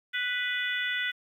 harmonic tone, 493.9 Hz, B4, in tune, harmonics 3 / 4 / 5 / 6 / 7, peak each -32 / -31 / -39 / -38 / -36 dBFS, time 0.13-1.12 s, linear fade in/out 20 ms, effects 10-bit

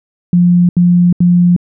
sine tone bursts, 176 Hz, F3, 14 cents sharp, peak -5 dBFS, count 3, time 0.33-1.564 s, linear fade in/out 2 ms, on 360 ms, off 77 ms, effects none

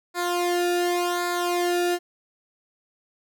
sawtooth tone with flanger, 351.8 Hz, F4, 13 cents sharp, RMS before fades -24 dBFS, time 0.14-1.99 s, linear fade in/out 50 ms, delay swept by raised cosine 0.34 to 0.94 ms, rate 0.89 Hz, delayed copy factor -0.85, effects none

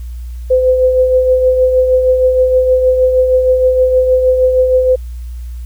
sine tone with tremolo, 511 Hz, C5, 41 cents flat, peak -5 dBFS, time 0.5-4.96 s, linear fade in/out 10 ms, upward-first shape triangle, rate 6.4 Hz, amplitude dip 50%, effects added 60 Hz sine -22 dBFS peak until 5.65 s + white hiss -49 dBFS RMS until 5.65 s

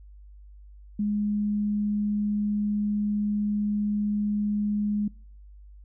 sine tone, 207.7 Hz, G#3, in tune, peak -23 dBFS, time 0.99-5.08 s, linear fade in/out 5 ms, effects noise-tail reverb RT60 0.5 s tail -25 dB re dry + added 50 Hz sine -45 dBFS peak until 5.84 s

